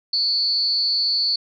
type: tone with amplitude modulation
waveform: sine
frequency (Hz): 4450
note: C#8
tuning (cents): +6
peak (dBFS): -14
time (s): 0.13-1.36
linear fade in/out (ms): 5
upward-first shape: sine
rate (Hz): 286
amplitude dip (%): 80
effects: none